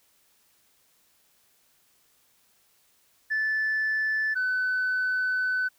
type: tone pair in turn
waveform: sine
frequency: 1748 / 1507.4 Hz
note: A6 / F#6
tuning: -12 / +32 cents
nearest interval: minor third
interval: 256 cents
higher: first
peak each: -22 dBFS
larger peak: neither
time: 3.3-4.35 / 4.35-5.69 s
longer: second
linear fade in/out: 20 ms
effects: tanh soft clip ceiling -21 dBFS + white hiss -65 dBFS RMS until 5.78 s